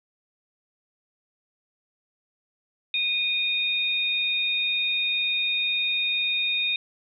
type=tone pair together; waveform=sine; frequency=2469 / 3699 Hz; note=D#7 / A#7; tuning=-14 / -14 cents; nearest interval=perfect fifth; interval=700 cents; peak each=-25 dBFS; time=2.94-6.76 s; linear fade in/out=2 ms; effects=none